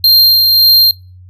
square tone with tremolo, 4186 Hz, C8, in tune, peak -4 dBFS, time 0.04-0.91 s, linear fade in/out 2 ms, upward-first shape sine, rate 1.8 Hz, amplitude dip 30%, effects noise-tail reverb RT60 0.3 s tail -24 dB re dry + added 91 Hz sine -34 dBFS peak until 1.29 s

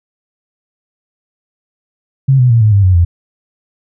sine tone with pitch steps, 134.8 / 125.05 / 116 / 107.61 / 99.83 / 92.6 / 85.91 Hz, C#3 / B2 / A#2 / A2 / G2 / F#2 / F2, -48 / +22 / -8 / -38 / +32 / +2 / -28 cents, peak -5 dBFS, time 2.28-3.05 s, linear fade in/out 10 ms, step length 110 ms, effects none

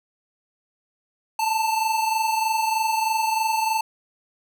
square tone pair together, 880 / 903.2 Hz, A5 / A5, 0 / +45 cents, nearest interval unison, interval 45 cents, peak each -22 / -28 dBFS, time 1.39-3.81 s, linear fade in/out 5 ms, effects none

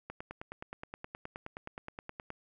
click train, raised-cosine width 0.5 ms, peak -26 dBFS, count 22, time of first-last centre 0.1-2.304 s, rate 9.53 Hz, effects none

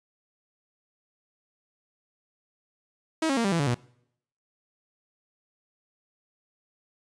sawtooth tone with pitch steps, 320 / 272.2 / 231.6 / 196.98 / 167.57 / 142.54 / 121.26 Hz, D#4 / C#4 / A#3 / G3 / E3 / C#3 / B2, +49 / -31 / -11 / +9 / +29 / +49 / -31 cents, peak -19 dBFS, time 3.22-3.745 s, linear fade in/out 5 ms, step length 75 ms, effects noise-tail reverb RT60 0.7 s tail -23 dB re dry + resampled to 22050 Hz

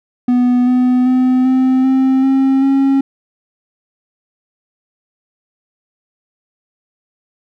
triangle tone with pitch steps, 246.9 / 250.9 / 255 / 259.2 / 263.4 / 267.7 / 272.1 Hz, B3 / B3 / C4 / C4 / C4 / C4 / C#4, 0 / +28 / -44 / -16 / +12 / +40 / -32 cents, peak -7 dBFS, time 0.28-3.01 s, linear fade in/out 5 ms, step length 390 ms, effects none

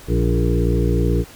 harmonic tone with a mistuned harmonic, 58.27 Hz, A#1, in tune, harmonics 1 / 2 / 3 / 5 / 6 / 7 / 8, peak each -18 / -21 / -23 / -25 / -26 / -26 / -27 dBFS, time 0.07-1.25 s, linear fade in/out 50 ms, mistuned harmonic 7, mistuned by +21 cents, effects pink hiss -42 dBFS RMS until 1.35 s

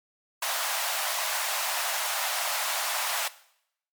pink high-pass noise, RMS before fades -29 dBFS, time 0.42-3.28 s, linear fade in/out 5 ms, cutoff 630 Hz, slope 48 dB/octave, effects noise-tail reverb RT60 0.7 s tail -17 dB re dry + MP3 96 kbps

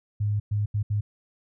sine tone bursts at uneven times, 104 Hz, G#2, 3 cents sharp, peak -22 dBFS, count 4, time 0.2-0.4 / 0.51-0.66 / 0.74-0.83 / 0.9-1.01 s, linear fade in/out 10 ms, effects none

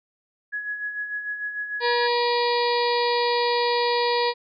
sine tone with tremolo, 1680 Hz, G#6, 19 cents sharp, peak -25 dBFS, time 0.52-2.08 s, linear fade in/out 20 ms, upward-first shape sine, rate 6.7 Hz, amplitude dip 55%
harmonic tone, 480 Hz, B4, 49 cents flat, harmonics 1 / 2 / 4 / 5 / 6 / 7 / 8 / 9 / 10, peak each -23 / -24 / -31 / -33 / -41 / -37 / -33 / -32 / -33 dBFS, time 1.8-4.34 s, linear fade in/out 50 ms
effects none

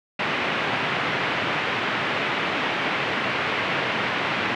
white band-pass noise, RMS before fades -25 dBFS, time 0.19-4.55 s, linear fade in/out 5 ms, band 110 to 2700 Hz, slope 24 dB/octave, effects none

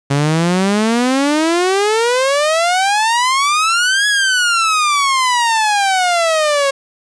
sawtooth exponential two-way sweep, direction up then down, 137.3 to 1690 to 544 Hz, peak -8 dBFS, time 0.1-6.71 s, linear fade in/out 10 ms, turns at 4.07 s, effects resampled to 22050 Hz + 7-bit

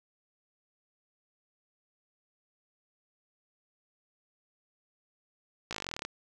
slowing click train, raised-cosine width 0.2 ms, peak -18 dBFS, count 16, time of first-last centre 5.71-6.05 s, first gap 17 ms, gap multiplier 1.04, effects none

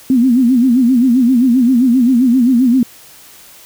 sine tone with vibrato, 248.4 Hz, B3, 10 cents sharp, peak -7 dBFS, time 0.1-2.83 s, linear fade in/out 2 ms, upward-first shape sine, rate 7.6 Hz, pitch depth 130 cents each way, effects white hiss -40 dBFS RMS until 3.65 s

